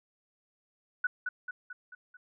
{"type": "tone with echo", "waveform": "sine", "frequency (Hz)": 1480, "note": "F#6", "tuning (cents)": 0, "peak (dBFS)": -25, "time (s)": [1.04, 1.07], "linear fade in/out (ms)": 5, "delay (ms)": 220, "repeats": 5, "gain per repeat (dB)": -5, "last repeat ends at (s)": 2.17, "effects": []}